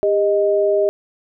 sine tone pair together, 400.9 / 622 Hz, G4 / D#5, +39 / -1 cents, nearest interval minor sixth, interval 760 cents, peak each -16 dBFS, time 0.03-0.89 s, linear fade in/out 0 ms, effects none

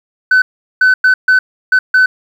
sine tone bursts at uneven times, 1512 Hz, F#6, 37 cents sharp, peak -3 dBFS, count 6, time 0.31-0.42 / 0.81-0.94 / 1.04-1.14 / 1.28-1.39 / 1.72-1.79 / 1.94-2.06 s, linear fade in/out 5 ms, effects tanh soft clip ceiling -4 dBFS + 7-bit

